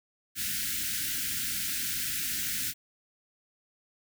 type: band-stop noise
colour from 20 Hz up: white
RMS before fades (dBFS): -32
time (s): 0.35-2.74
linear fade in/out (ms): 50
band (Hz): 320 to 1400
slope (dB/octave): 96
effects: none